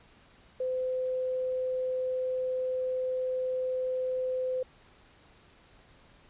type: tone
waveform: sine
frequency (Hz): 512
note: C5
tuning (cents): -38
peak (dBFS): -28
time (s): 0.6-4.63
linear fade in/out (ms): 5
effects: pink hiss -59 dBFS RMS until 6.29 s + resampled to 8000 Hz